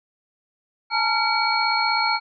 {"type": "tone cluster", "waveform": "sine", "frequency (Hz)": [855, 911, 1379, 2268, 4309], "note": ["A5", "A#5", "F6", "C#7", "C#8"], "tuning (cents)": [-50, -40, -22, 39, -50], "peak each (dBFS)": -25, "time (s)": [0.9, 2.2], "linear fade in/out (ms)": 50, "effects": []}